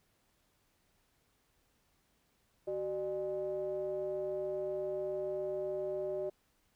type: ring-modulated tone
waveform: triangle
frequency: 111.6 Hz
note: A2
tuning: 25 cents sharp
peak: -29 dBFS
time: 2.67-6.3 s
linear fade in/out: 10 ms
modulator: 490 Hz
effects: pink hiss -74 dBFS RMS until 6.75 s